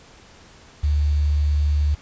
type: tone with quantisation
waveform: sine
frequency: 73.6 Hz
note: D2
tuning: 4 cents sharp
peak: -16 dBFS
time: 0.83-1.95 s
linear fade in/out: 10 ms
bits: 7
effects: pink hiss -48 dBFS RMS until 2.01 s + resampled to 16000 Hz